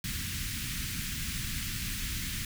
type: band-stop noise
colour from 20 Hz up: pink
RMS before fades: -35 dBFS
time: 0.04-2.45 s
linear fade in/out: 2 ms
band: 230 to 1700 Hz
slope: 24 dB/octave
effects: none